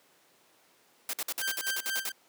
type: noise bursts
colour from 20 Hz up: white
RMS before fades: -33 dBFS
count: 11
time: 1.09-2.093 s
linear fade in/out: 2 ms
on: 43 ms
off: 53 ms
type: tone with tremolo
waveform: sawtooth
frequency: 1568 Hz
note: G6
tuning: in tune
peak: -26 dBFS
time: 1.41-2.12 s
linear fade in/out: 5 ms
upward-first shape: sine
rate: 4.2 Hz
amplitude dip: 85%
effects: pink hiss -63 dBFS RMS until 2.28 s + high-pass 300 Hz 12 dB/octave